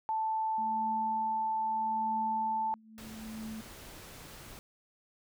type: tone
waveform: sine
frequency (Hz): 880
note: A5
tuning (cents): 0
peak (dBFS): -29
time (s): 0.09-2.74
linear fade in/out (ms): 0
type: tone with tremolo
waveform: sine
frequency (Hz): 220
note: A3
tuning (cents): 0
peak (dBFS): -38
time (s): 0.58-3.61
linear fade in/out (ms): 2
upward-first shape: triangle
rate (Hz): 0.78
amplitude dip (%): 90
type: noise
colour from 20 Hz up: pink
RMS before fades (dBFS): -49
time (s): 2.98-4.59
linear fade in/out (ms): 0
effects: none